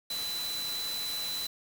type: tone in noise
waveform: sine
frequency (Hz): 4000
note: B7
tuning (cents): +21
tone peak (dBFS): -33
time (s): 0.1-1.47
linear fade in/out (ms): 5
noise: white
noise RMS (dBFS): -39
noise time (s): 0.1-1.47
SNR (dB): +3
effects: none